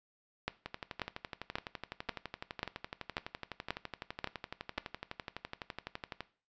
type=two click trains; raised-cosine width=0.3 ms; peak=-17 / -23 dBFS; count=9 / 67; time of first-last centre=0.48-4.781 / 0.66-6.206 s; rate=1.86 / 11.9 Hz; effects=noise-tail reverb RT60 0.4 s tail -17 dB re dry + resampled to 16000 Hz

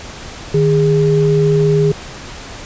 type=tone pair together; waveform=sine; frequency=153.58 / 410 Hz; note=D#3 / G#4; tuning=-22 / -22 cents; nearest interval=octave + perfect fourth; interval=1700 cents; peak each=-12 dBFS; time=0.54-1.92 s; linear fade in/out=5 ms; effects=pink hiss -31 dBFS RMS until 2.65 s + resampled to 16000 Hz

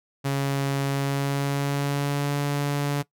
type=tone with pitch glide; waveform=sawtooth; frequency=138.59 to 143.31 Hz; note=C#3 to D3; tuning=0 to -42 cents; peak=-19 dBFS; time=0.24-3.03 s; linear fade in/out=20 ms; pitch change=+58 cents; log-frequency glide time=0.91-2.35 s; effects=noise-tail reverb RT60 0.1 s tail -19 dB re dry

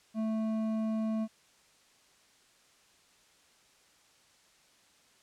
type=tone with hard clipping; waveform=sine; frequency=220 Hz; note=A3; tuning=in tune; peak=-31 dBFS; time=0.14-1.28 s; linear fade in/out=50 ms; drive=8 dB; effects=white hiss -64 dBFS RMS until 5.22 s + low-pass 8000 Hz 12 dB/octave

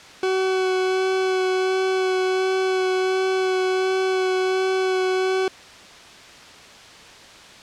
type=tone with vibrato; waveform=40% pulse; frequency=375.5 Hz; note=F#4; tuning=26 cents sharp; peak=-18 dBFS; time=0.23-5.48 s; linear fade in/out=2 ms; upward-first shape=sine; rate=1.4 Hz; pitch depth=12 cents each way; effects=white hiss -43 dBFS RMS until 7.62 s + low-pass 5000 Hz 12 dB/octave

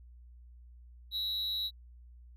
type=tone with amplitude modulation; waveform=triangle; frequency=3900 Hz; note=B7; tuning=23 cents flat; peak=-27 dBFS; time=1.11-1.71 s; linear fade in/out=50 ms; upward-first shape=sine; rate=208 Hz; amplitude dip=75%; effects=added 60 Hz sine -51 dBFS peak until 2.36 s

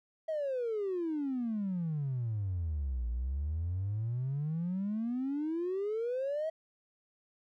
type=exponential two-way sweep; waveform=triangle; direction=down then up; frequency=650 to 56.8 to 650 Hz; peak=-28 dBFS; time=0.28-6.5 s; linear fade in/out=10 ms; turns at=3.08 s; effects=tanh soft clip ceiling -28 dBFS

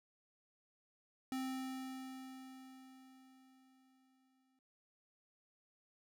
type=tone with exponential decay; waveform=square; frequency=261.6 Hz; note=C4; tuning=in tune; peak=-38 dBFS; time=1.32-4.59 s; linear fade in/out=1 ms; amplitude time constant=710 ms; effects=none

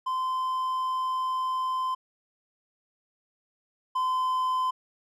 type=tone pair in turn; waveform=triangle; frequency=1032 / 1025.5 Hz; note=C6 / C6; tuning=-24 / -35 cents; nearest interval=unison; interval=11 cents; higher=first; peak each=-24 / -22 dBFS; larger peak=second; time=0.06-1.95 / 3.95-4.71 s; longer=first; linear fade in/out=10 ms; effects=none

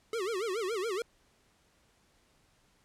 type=tone with vibrato; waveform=square; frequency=412.9 Hz; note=G#4; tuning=10 cents flat; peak=-32 dBFS; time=0.13-1.02 s; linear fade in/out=2 ms; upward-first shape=sine; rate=7.1 Hz; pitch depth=230 cents each way; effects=pink hiss -68 dBFS RMS until 2.84 s + low-pass 10000 Hz 12 dB/octave

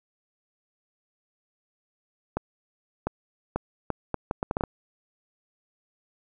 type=accelerating click train; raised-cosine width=1 ms; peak=-12 dBFS; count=11; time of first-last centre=2.37-4.637 s; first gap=700 ms; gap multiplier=0.7; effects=none

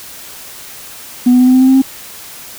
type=tone with pitch steps; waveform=sine; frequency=246.9 / 249.6 / 252.4 / 255.2 / 258 / 260.8 / 263.7 / 266.6 Hz; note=B3 / B3 / B3 / C4 / C4 / C4 / C4 / C4; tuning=0 / +19 / +38 / -43 / -24 / -5 / +14 / +33 cents; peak=-3 dBFS; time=1.26-1.82 s; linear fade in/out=10 ms; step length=70 ms; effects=tanh soft clip ceiling -2 dBFS + white hiss -32 dBFS RMS until 2.58 s

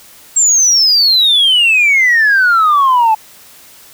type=exponential sweep; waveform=sine; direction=down; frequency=7550 to 856 Hz; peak=-5 dBFS; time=0.36-3.15 s; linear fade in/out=10 ms; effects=tanh soft clip ceiling -4 dBFS + white hiss -40 dBFS RMS until 3.93 s

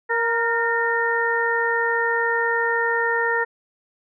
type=harmonic tone with a mistuned harmonic; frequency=466.2 Hz; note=A#4; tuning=in tune; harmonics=1 / 2 / 3 / 4; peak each=-24 / -25 / -27 / -22 dBFS; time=0.09-3.45 s; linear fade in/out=20 ms; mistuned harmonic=4; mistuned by=-34 cents; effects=none

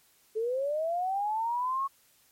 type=linear sweep; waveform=sine; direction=up; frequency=427.2 to 1108.7 Hz; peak=-27 dBFS; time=0.35-1.88 s; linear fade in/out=20 ms; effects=white hiss -64 dBFS RMS until 2.31 s + MP3 64 kbps

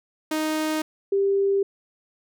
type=tone pair in turn; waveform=sawtooth / sine; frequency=311.1 / 395 Hz; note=D#4 / G4; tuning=0 / +13 cents; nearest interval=major third; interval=413 cents; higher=second; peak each=-19 / -18 dBFS; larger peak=second; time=0.31-0.82 / 1.12-1.63 s; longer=neither; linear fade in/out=5 ms; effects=none

